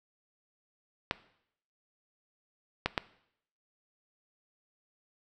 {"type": "clicks", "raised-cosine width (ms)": 0.3, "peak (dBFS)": -11, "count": 3, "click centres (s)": [1.111, 2.86, 2.978], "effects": ["noise-tail reverb RT60 0.7 s tail -18 dB re dry"]}